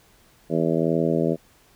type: harmonic tone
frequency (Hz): 81.9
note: E2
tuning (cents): -11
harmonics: 2 / 3 / 4 / 5 / 6 / 7 / 8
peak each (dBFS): -25 / -26 / -26 / -26 / -28 / -28 / -31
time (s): 0.49-1.37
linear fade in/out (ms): 50
effects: pink hiss -57 dBFS RMS until 1.75 s